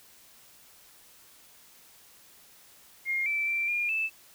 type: tone with pitch steps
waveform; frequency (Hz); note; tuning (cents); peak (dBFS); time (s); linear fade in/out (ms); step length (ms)
sine; 2131 / 2328 / 2349 / 2414 / 2632; C7 / D7 / D7 / D7 / E7; +31 / -16 / 0 / +47 / -3; -26; 3.05-4.1; 50; 210
effects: white hiss -56 dBFS RMS until 4.34 s